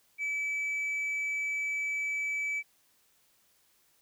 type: tone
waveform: sine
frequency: 2300 Hz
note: D7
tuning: 37 cents flat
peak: -27 dBFS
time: 0.18-2.63 s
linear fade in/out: 50 ms
effects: tanh soft clip ceiling -29 dBFS + white hiss -68 dBFS RMS until 4.01 s